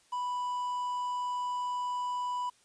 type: tone with quantisation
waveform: triangle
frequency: 987.8 Hz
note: B5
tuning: in tune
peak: -29 dBFS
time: 0.12-2.5 s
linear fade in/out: 10 ms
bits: 9
effects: white hiss -65 dBFS RMS until 2.64 s + resampled to 22050 Hz